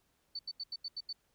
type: tone bursts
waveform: sine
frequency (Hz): 4512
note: C#8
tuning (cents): +30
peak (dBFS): -37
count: 7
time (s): 0.35-1.129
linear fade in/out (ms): 5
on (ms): 41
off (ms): 82
effects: pink hiss -75 dBFS RMS until 1.34 s